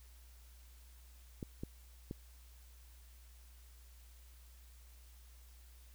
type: clicks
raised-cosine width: 3 ms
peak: -28 dBFS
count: 3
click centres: 1.428 / 1.635 / 2.111 s
effects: added 60 Hz sine -56 dBFS peak until 5.94 s + white hiss -66 dBFS RMS until 5.94 s